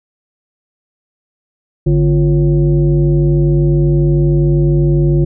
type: tone with frequency modulation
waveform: sine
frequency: 146.83 Hz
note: D3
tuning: in tune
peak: -8 dBFS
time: 1.86-5.25 s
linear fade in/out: 10 ms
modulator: 201 Hz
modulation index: 0.92
effects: none